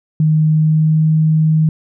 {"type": "tone with pitch glide", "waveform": "sine", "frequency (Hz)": [155.56, 157.1], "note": ["D#3", "D#3"], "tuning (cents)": [0, 17], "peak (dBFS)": -9, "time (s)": [0.2, 1.69], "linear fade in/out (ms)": 2, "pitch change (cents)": 17, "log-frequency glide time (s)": [0.51, 1.06], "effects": []}